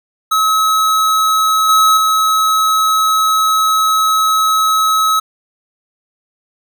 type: tone with level steps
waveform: square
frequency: 1285 Hz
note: E6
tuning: 45 cents flat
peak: -11 / -8 / -11 dBFS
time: 0.31-5.2 s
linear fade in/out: 10 ms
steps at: 1.69 / 1.97 s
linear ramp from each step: 2 ms
effects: none